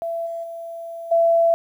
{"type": "tone with level steps", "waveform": "sine", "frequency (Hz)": 670, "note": "E5", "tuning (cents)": 28, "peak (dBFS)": [-23, -26, -30, -13], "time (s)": [0.02, 1.54], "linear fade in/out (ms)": 0, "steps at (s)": [0.26, 0.43, 1.11], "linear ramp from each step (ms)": 10, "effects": ["9-bit"]}